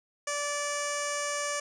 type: tone with low-pass filter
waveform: 15% pulse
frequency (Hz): 581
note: D5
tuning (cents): -19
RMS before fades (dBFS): -32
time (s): 0.27-1.6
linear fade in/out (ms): 5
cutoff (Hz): 7600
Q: 8.2
effects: none